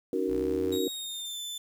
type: chord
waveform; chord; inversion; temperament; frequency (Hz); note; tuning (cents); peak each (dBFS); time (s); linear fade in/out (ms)
sine; D# minor seventh; third; just; 280 / 311.1 / 373.4 / 466.7; C#4 / D#4 / F#4 / A#4; +18 / 0 / +16 / +2; -33 / -34 / -30 / -31; 0.13-0.88; 2
type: linear sweep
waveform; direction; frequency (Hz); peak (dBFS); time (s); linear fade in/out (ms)
sawtooth; up; 55.1 to 96.9; -36; 0.27-0.8; 50
type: tone with pitch glide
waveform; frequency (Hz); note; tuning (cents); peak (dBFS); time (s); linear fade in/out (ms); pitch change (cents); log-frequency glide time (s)
sawtooth; 3778 to 3525; A#7 to A7; +22 to +2; -32; 0.72-1.58; 5; -120; 0.88-1.39
effects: 9-bit